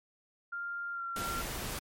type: tone with pitch glide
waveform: sine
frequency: 1396.9 to 1372.1 Hz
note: F6 to F6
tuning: 0 to -31 cents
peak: -35 dBFS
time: 0.52-1.42 s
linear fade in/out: 10 ms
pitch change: -31 cents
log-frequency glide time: 0.92-1.03 s
type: noise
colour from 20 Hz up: pink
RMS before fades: -38 dBFS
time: 1.16-1.79 s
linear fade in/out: 2 ms
effects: MP3 64 kbps